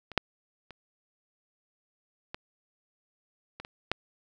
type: clicks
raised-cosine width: 0.3 ms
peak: -26 / -6 / -29 / -20 / -24 / -27 / -10 dBFS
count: 7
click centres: 0.117 / 0.177 / 0.707 / 2.345 / 3.6 / 3.649 / 3.916 s
effects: none